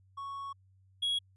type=tone pair in turn; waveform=triangle; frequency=1108.7 / 3322 Hz; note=C#6 / G#7; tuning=0 / 0 cents; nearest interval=octave + perfect fifth; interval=1900 cents; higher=second; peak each=-36 / -27 dBFS; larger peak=second; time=0.17-0.53 / 1.02-1.19 s; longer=first; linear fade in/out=10 ms; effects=added 95 Hz sine -61 dBFS peak until 1.36 s + resampled to 24000 Hz